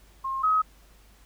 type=tone pair in turn; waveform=sine; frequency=1068 / 1270.1 Hz; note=C6 / D#6; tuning=+35 / +35 cents; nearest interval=minor third; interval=300 cents; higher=second; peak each=-27 / -19 dBFS; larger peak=second; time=0.24-0.43 / 0.43-0.62 s; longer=neither; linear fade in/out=10 ms; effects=added 50 Hz sine -54 dBFS peak until 1.25 s + pink hiss -59 dBFS RMS until 1.25 s